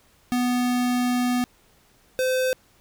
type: tone pair in turn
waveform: square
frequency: 246.9 / 514.5 Hz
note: B3 / C5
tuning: 0 / -29 cents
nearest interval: octave + minor second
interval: 1271 cents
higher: second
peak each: -21 dBFS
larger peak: neither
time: 0.32-1.44 / 2.19-2.53 s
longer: first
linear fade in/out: 0 ms
effects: pink hiss -59 dBFS RMS until 2.8 s